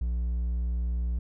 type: tone with hard clipping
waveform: sine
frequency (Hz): 59.9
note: A#1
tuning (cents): +48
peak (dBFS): -27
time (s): 0.01-1.19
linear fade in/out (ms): 5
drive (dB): 3
effects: none